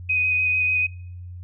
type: tone with vibrato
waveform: sine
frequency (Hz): 2504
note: D#7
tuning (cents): +10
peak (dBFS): -18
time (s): 0.09-0.87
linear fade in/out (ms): 10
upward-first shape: square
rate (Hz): 6.8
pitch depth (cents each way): 10
effects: noise-tail reverb RT60 0.7 s tail -26 dB re dry + added 89 Hz sine -34 dBFS peak until 1.43 s